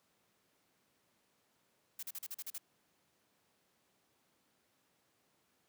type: noise bursts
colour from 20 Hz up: blue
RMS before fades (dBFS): -43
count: 8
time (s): 1.99-2.582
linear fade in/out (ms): 5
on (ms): 39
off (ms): 40
effects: pink hiss -75 dBFS RMS until 5.68 s + high-pass 150 Hz 12 dB/octave